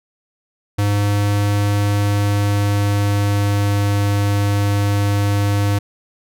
square tone with pitch glide, 102.2 to 101.49 Hz, G#2 to G#2, -27 to -39 cents, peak -15 dBFS, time 0.78-5.79 s, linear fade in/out 10 ms, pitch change -12 cents, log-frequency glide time 1.73-3.96 s, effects none

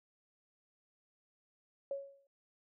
sine tone with exponential decay, 554.4 Hz, C#5, in tune, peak -33 dBFS, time 1.91-2.27 s, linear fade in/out 2 ms, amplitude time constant 77 ms, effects none

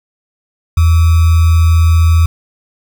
sine tone with sample-and-hold, 82.4 Hz, E2, in tune, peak -5 dBFS, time 0.77-2.26 s, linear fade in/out 5 ms, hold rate 1225 Hz, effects none

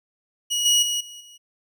25% pulse tone with level steps, 2908 Hz, F#7, 31 cents flat, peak -18 / -12 / -19 / -35 / -41 dBFS, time 0.5-1.38 s, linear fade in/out 20 ms, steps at 0.65 / 0.82 / 1 / 1.2 s, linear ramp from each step 10 ms, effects none

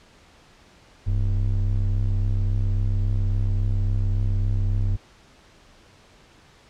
triangle ring-modulated tone, 65.41 Hz, C2, in tune, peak -14 dBFS, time 1.06-4.97 s, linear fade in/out 20 ms, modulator 31.8 Hz, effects pink hiss -53 dBFS RMS until 6.69 s + low-pass 6000 Hz 12 dB/octave

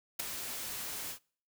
white noise with ADSR envelope, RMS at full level -30 dBFS, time 0.19-1.19 s, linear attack 11 ms, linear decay 5 ms, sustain -10 dB, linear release 92 ms, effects noise-tail reverb RT60 0.5 s tail -26 dB re dry

